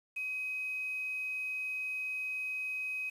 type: tone with quantisation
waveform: sine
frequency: 2527 Hz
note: D#7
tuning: 26 cents sharp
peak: -34 dBFS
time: 0.16-3.1 s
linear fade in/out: 10 ms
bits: 9
effects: resampled to 32000 Hz